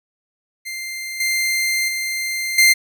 sawtooth tone with level steps, 2093 Hz, C7, in tune, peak -23 / -14 / -18 / -6 dBFS, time 0.65-2.74 s, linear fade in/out 20 ms, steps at 1.2 / 1.88 / 2.58 s, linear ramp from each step 5 ms, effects none

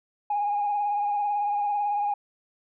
sine tone with vibrato, 822 Hz, G#5, 18 cents flat, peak -22 dBFS, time 0.3-2.14 s, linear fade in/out 5 ms, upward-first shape sine, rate 18 Hz, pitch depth 31 cents each way, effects tanh soft clip ceiling -19 dBFS

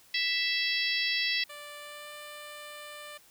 harmonic tone, 660 Hz, E5, 2 cents sharp, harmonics 3 / 4 / 5 / 6 / 7 / 8, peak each -32 / -33 / -34 / -35 / -35 / -36 dBFS, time 0.14-1.44 s, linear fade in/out 5 ms
10% pulse tone with pitch glide, 587.3 to 593.4 Hz, D5 to D5, 0 to +18 cents, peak -34 dBFS, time 1.49-3.18 s, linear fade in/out 10 ms, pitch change +18 cents, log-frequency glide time 1.79-2.1 s
effects white hiss -59 dBFS RMS until 3.3 s

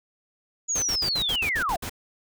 sine linear sweep, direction down, 6880 to 608 Hz, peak -23 dBFS, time 0.68-1.77 s, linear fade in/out 20 ms
pink noise bursts, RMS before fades -33 dBFS, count 9, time 0.75-1.896 s, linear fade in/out 5 ms, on 74 ms, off 60 ms
effects none

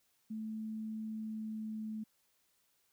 sine tone with pitch glide, 218.6 to 217.2 Hz, A3 to A3, -11 to -22 cents, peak -38 dBFS, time 0.3-2.04 s, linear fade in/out 10 ms, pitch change -11 cents, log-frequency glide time 1.05-1.89 s, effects white hiss -75 dBFS RMS until 2.92 s

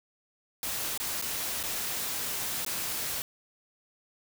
white noise with dropouts, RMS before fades -33 dBFS, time 0.63-3.22 s, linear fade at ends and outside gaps 1 ms, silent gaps 0.976-1 / 1.215-1.223 / 1.629-1.636 / 2.649-2.663 s, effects none

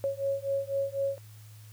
sine beating tone pair, 549 / 553 Hz, C#5 / C#5, -17 / -4 cents, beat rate 4 Hz, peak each -31 dBFS, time 0.04-1.18 s, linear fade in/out 0 ms, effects added 107 Hz sine -47 dBFS peak until 1.72 s + white hiss -58 dBFS RMS until 1.72 s

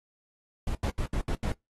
brown noise bursts at uneven times, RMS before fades -29 dBFS, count 6, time 0.67-0.75 / 0.83-0.9 / 0.98-1.06 / 1.13-1.21 / 1.28-1.35 / 1.43-1.52 s, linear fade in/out 2 ms, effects noise-tail reverb RT60 0.2 s tail -26 dB re dry + AAC 32 kbps

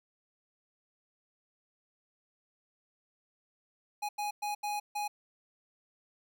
square tone bursts at uneven times, 830.6 Hz, G#5, in tune, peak -33 dBFS, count 5, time 4.02-4.09 / 4.18-4.31 / 4.42-4.55 / 4.63-4.8 / 4.95-5.08 s, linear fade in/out 10 ms, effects none

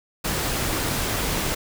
pink noise, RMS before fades -25 dBFS, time 0.24-1.55 s, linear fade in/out 10 ms, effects none

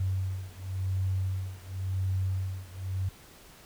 sine beating tone pair, 94 / 94.93 Hz, F#2 / F#2, +28 / +45 cents, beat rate 0.93 Hz, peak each -31 / -32 dBFS, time 0-3.09 s, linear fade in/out 5 ms, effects pink hiss -53 dBFS RMS until 3.65 s

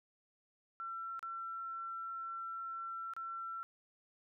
sine tone with dropouts, 1349 Hz, E6, 40 cents sharp, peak -40 dBFS, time 0.8-3.63 s, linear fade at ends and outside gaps 0 ms, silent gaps 1.193-1.228 / 3.136-3.165 s, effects none

